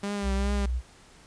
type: tone with vibrato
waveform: sawtooth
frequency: 199.5 Hz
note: G3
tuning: 31 cents sharp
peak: -25 dBFS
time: 0.03-0.66 s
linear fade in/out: 5 ms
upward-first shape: triangle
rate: 2.5 Hz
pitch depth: 46 cents each way
type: tone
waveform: sine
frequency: 61.74 Hz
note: B1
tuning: in tune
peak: -25 dBFS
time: 0.22-0.82 s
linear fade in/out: 50 ms
effects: pink hiss -54 dBFS RMS until 1.26 s + resampled to 22050 Hz